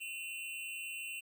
square tone with amplitude modulation, 2727 Hz, F7, 42 cents flat, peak -37 dBFS, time 0-1.21 s, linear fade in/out 20 ms, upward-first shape sine, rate 229 Hz, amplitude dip 85%, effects 12-bit

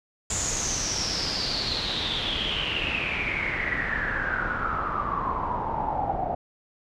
pink noise with low-pass filter sweep, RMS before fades -28 dBFS, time 0.3-6.35 s, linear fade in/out 5 ms, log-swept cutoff 7300 to 710 Hz, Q 9.8, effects none

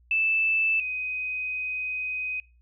sine tone pair in turn, 2637 / 2509 Hz, E7 / D#7, 0 / +14 cents, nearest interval minor second, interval 86 cents, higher first, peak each -21 / -28 dBFS, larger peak first, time 0.11-0.8 / 0.8-2.4 s, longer second, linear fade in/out 2 ms, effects noise-tail reverb RT60 0.3 s tail -23 dB re dry + added 60 Hz sine -56 dBFS peak until 2.61 s

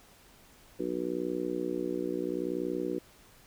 harmonic tone, 60.7 Hz, B1, 29 cents flat, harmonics 3 / 4 / 5 / 6 / 7 / 8, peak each -41 / -41 / -35 / -34 / -43 / -38 dBFS, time 0.79-2.99 s, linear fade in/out 10 ms, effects pink hiss -58 dBFS RMS until 3.46 s

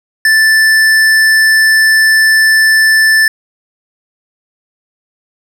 sine tone with hard clipping, 1760 Hz, A6, in tune, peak -7 dBFS, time 0.25-3.28 s, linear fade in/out 2 ms, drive 13 dB, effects none

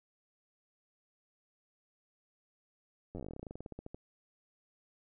slowing click train, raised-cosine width 2 ms, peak -30 dBFS, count 24, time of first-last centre 3.15-3.945 s, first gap 10 ms, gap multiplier 1.1, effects none

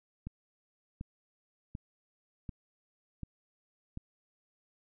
click train, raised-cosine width 5 ms, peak -27 dBFS, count 6, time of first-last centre 0.27-3.974 s, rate 1.35 Hz, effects none

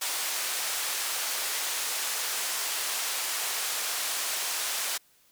white band-pass noise, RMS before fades -31 dBFS, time 0.01-4.98 s, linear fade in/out 10 ms, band 610 to 11000 Hz, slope 12 dB/octave, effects white hiss -63 dBFS RMS until 5.31 s

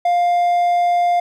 triangle tone, 702 Hz, F5, 9 cents sharp, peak -11 dBFS, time 0.05-1.2 s, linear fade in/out 5 ms, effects none

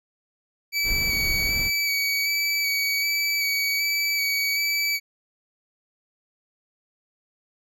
25% pulse tone with vibrato, 2283 Hz, D7, 50 cents flat, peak -18 dBFS, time 0.72-5 s, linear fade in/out 50 ms, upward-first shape square, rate 1.3 Hz, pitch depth 15 cents each way
brown noise, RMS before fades -30 dBFS, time 0.83-1.71 s, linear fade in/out 50 ms
effects none

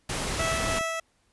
pink noise, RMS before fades -30 dBFS, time 0.09-0.79 s, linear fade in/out 5 ms
15% pulse tone with tremolo, 655 Hz, E5, 11 cents flat, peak -20 dBFS, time 0.39-1 s, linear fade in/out 5 ms, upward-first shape sine, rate 3.1 Hz, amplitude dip 30%
clicks, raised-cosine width 3 ms, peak -28 / -26 dBFS, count 2, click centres 0.763 / 0.81 s
effects pink hiss -68 dBFS RMS until 1.32 s + resampled to 24000 Hz

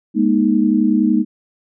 sine chord, Ab suspended second, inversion none, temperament equal with one note detuned, 207.7 / 238.5 / 311.1 Hz, Ab3 / Bb3 / Eb4, 0 / +40 / 0 cents, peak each -16 dBFS, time 0.14-1.25 s, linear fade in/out 50 ms, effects none

